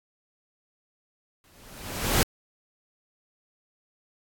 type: noise with exponential growth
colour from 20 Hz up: pink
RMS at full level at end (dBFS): -20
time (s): 1.44-2.23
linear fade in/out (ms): 1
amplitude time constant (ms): 170
effects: AAC 64 kbps